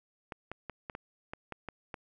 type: clicks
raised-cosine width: 0.5 ms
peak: -24 dBFS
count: 9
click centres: 0.322 / 0.516 / 0.697 / 0.898 / 0.951 / 1.335 / 1.523 / 1.687 / 1.942 s
effects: none